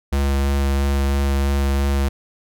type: tone with vibrato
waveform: square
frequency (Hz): 69.3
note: C#2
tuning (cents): 0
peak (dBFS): -17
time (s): 0.12-2.09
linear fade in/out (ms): 10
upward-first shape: sine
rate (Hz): 3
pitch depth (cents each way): 12
effects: none